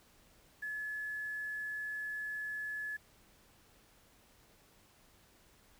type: tone with quantisation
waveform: sine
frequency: 1710 Hz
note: A6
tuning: 50 cents flat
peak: -37 dBFS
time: 0.62-2.97 s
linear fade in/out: 10 ms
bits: 10
effects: pink hiss -65 dBFS RMS until 5.79 s